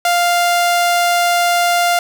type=tone; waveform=sawtooth; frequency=698.5 Hz; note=F5; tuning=in tune; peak=-8 dBFS; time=0.05-1.99 s; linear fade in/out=2 ms; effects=none